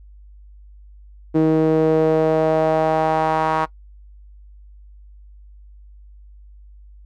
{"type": "tone with band-pass filter sweep", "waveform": "sawtooth", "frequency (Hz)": 158.2, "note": "D#3", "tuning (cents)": 29, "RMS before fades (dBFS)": -17, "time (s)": [1.34, 3.66], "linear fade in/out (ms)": 20, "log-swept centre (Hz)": [360, 1000], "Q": 3, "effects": ["noise-tail reverb RT60 0.1 s tail -20 dB re dry", "added 50 Hz sine -41 dBFS peak until 7.05 s"]}